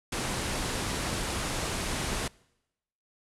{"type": "low-pass noise", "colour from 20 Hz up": "pink", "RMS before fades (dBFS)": -32, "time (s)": [0.12, 2.28], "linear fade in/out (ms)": 5, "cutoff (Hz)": 11000, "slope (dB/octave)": 48, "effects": ["noise-tail reverb RT60 0.9 s tail -25 dB re dry"]}